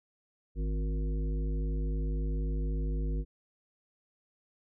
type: harmonic tone with a mistuned harmonic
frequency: 51.91 Hz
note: G#1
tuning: in tune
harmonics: 1 / 3 / 5 / 7 / 9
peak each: -29 / -39 / -43 / -46 / -48 dBFS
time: 0.55-3.25 s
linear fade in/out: 50 ms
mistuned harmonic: 7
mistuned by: -31 cents
effects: none